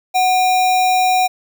sine tone with sample-and-hold, 740 Hz, F#5, in tune, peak -11 dBFS, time 0.14-1.28 s, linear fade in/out 20 ms, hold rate 3150 Hz, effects none

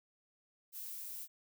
violet noise, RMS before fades -45 dBFS, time 0.72-1.28 s, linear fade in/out 50 ms, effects none

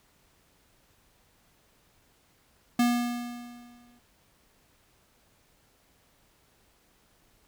square tone with exponential decay, 240.9 Hz, B3, 43 cents flat, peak -20 dBFS, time 2.79-3.99 s, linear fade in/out 5 ms, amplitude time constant 260 ms, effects pink hiss -65 dBFS RMS until 7.47 s

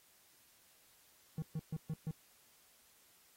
triangle tone bursts, 157.8 Hz, D#3, 25 cents sharp, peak -34 dBFS, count 5, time 1.38-2.11 s, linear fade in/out 2 ms, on 42 ms, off 130 ms, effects white hiss -67 dBFS RMS until 3.36 s + AAC 48 kbps

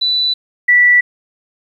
sine tone pair in turn, 3976 / 1960.1 Hz, B7 / B6, +11 / -14 cents, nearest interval octave, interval 1225 cents, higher first, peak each -12 / -6 dBFS, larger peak second, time 0.01-0.34 / 0.68-1.01 s, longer neither, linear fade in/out 10 ms, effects 8-bit

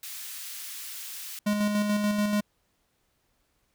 white high-pass noise, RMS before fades -39 dBFS, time 0.03-1.39 s, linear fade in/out 2 ms, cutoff 1800 Hz, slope 12 dB/octave
square tone with tremolo, 207.7 Hz, G#3, in tune, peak -23 dBFS, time 1.46-2.41 s, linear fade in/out 10 ms, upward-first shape square, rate 6.9 Hz, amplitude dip 35%
effects pink hiss -72 dBFS RMS until 3.74 s

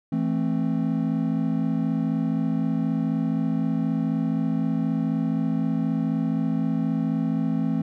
triangle chord, A minor, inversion second, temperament just, 165 / 220 / 264 Hz, E3 / A3 / C4, +2 / 0 / +16 cents, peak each -24 dBFS, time 0.12-7.82 s, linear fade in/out 5 ms, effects none

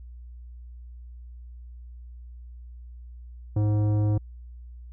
sine tone with tanh clipping, 105.2 Hz, G#2, 23 cents sharp, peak -22 dBFS, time 3.56-4.18 s, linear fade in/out 5 ms, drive 13 dB, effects added 60 Hz sine -40 dBFS peak until 4.92 s

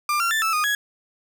35% pulse tone with pitch steps, 1193 / 1372 / 1767 / 1316 / 1232 / 1669 Hz, D6 / F6 / A6 / E6 / D#6 / G#6, +27 / -31 / +7 / -3 / -17 / +8 cents, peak -18 dBFS, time 0.09-0.75 s, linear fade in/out 2 ms, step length 110 ms, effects none

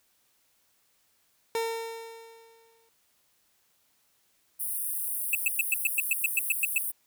30% pulse tone with exponential decay, 455.7 Hz, A#4, 39 cents flat, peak -23 dBFS, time 1.55-2.89 s, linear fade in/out 1 ms, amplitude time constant 290 ms
pink high-pass noise, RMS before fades -32 dBFS, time 4.59-6.92 s, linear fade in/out 20 ms, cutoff 9100 Hz, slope 96 dB/octave
square tone bursts, 2617 Hz, E7, 13 cents flat, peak -22 dBFS, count 12, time 5.33-6.78 s, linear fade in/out 2 ms, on 20 ms, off 110 ms
effects white hiss -69 dBFS RMS until 7.06 s

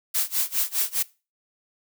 blue noise with tremolo, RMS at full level -22 dBFS, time 0.14-1.03 s, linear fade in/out 10 ms, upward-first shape sine, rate 4.9 Hz, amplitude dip 95%, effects noise-tail reverb RT60 0.3 s tail -21 dB re dry

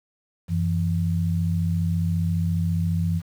sine tone pair together, 92.5 / 167.12 Hz, F#2 / E3, 0 / +24 cents, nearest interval minor seventh, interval 1024 cents, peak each -23 dBFS, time 0.48-3.22 s, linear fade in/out 50 ms, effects 8-bit

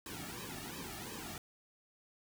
pink noise with flanger, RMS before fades -45 dBFS, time 0.06-1.38 s, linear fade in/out 2 ms, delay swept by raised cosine 1.4 to 2.01 ms, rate 2.8 Hz, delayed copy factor -0.9, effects none

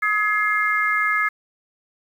harmonic tone, 422 Hz, G#4, 28 cents sharp, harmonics 3 / 4 / 5, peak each -22 / -22 / -22 dBFS, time 0.02-1.29 s, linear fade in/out 10 ms, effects 8-bit

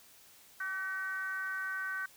sine tone with frequency modulation, 1520 Hz, F#6, 46 cents sharp, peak -34 dBFS, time 0.6-2.06 s, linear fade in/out 5 ms, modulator 369 Hz, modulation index 0.66, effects white hiss -59 dBFS RMS until 2.16 s

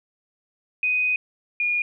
sine tone pair in turn, 2497 / 2434 Hz, D#7 / D#7, +6 / -39 cents, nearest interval unison, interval 45 cents, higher first, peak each -19 / -20 dBFS, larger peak first, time 0.83-1.16 / 1.6-1.82 s, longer first, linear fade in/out 2 ms, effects none

